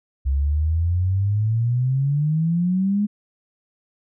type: exponential sweep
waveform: sine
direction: up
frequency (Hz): 66.2 to 210.7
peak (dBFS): -17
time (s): 0.25-3.07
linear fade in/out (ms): 20
effects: none